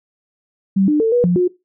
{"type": "tone with pitch steps", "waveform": "sine", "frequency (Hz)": [193.4, 299.6, 447.5, 485.4, 176.8, 359.6], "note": ["G3", "D4", "A4", "B4", "F3", "F#4"], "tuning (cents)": [-23, 35, 29, -30, 22, -49], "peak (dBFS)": -11, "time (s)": [0.76, 1.48], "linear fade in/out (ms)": 10, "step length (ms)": 120, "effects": ["noise-tail reverb RT60 0.2 s tail -18 dB re dry"]}